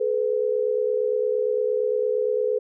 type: tone pair together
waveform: sine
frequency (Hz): 428.9 / 497.6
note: A4 / B4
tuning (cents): -44 / +13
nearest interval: minor third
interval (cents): 257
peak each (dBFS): -23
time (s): 0-2.59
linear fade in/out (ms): 10
effects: none